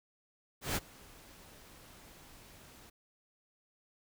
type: noise with ADSR envelope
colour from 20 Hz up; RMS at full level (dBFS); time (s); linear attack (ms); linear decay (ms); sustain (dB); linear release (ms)
pink; -32; 0.61-2.9; 150; 35; -24; 8
effects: none